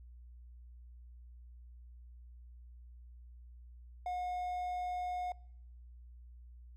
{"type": "tone", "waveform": "triangle", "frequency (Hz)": 722, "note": "F#5", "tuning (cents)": -43, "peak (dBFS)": -33, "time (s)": [4.06, 5.32], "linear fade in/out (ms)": 2, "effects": ["noise-tail reverb RT60 0.8 s tail -26 dB re dry", "added 60 Hz sine -51 dBFS peak until 6.76 s"]}